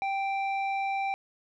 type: tone with low-pass filter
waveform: square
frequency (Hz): 784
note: G5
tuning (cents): 0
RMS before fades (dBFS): -30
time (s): 0.02-1.14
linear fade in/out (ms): 0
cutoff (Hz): 2100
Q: 1.9
effects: none